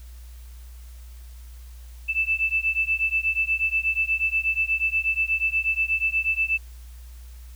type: beating tone pair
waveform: sine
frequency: 2637 / 2645.3 Hz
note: E7 / E7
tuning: 0 / +5 cents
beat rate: 8.3 Hz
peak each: -24 dBFS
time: 2.08-6.58 s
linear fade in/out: 20 ms
effects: added 60 Hz sine -39 dBFS peak until 7.55 s + white hiss -55 dBFS RMS until 7.55 s